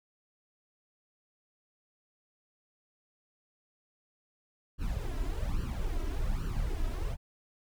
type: noise with flanger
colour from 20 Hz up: brown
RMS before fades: -32 dBFS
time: 4.78-7.17 s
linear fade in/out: 50 ms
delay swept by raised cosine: 0.68 to 3.08 ms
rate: 1.2 Hz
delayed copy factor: +0.8
effects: none